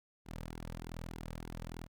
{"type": "tone with flanger", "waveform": "sawtooth", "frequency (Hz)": 41.2, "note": "E1", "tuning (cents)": 0, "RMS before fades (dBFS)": -45, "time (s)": [0.25, 1.88], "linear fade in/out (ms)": 50, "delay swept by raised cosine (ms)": [1.6, 2.9], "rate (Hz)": 3.3, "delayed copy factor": -0.7, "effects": []}